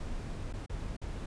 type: noise with dropouts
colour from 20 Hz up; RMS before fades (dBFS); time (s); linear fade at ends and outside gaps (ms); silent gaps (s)
brown; -38; 0-1.26; 5; 0.528-0.536 / 0.662-0.695 / 0.966-1.015
effects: resampled to 22050 Hz